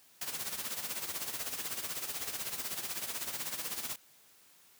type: noise with tremolo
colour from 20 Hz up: white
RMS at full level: -36 dBFS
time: 0.21-3.96 s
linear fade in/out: 5 ms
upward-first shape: sine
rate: 16 Hz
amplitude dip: 65%
effects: white hiss -62 dBFS RMS until 4.79 s + high-pass 80 Hz 12 dB/octave